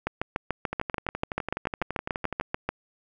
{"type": "two click trains", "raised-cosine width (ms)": 0.5, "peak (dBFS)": [-11, -15], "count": [19, 21], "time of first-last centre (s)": [[0.07, 2.69], [0.73, 2.411]], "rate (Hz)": [6.87, 11.9], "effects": []}